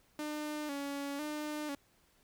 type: tone with vibrato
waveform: sawtooth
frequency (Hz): 291.1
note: D4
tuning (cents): -15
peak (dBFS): -33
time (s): 0.19-1.75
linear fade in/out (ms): 2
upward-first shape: square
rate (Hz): 1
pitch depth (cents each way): 58
effects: pink hiss -69 dBFS RMS until 2.23 s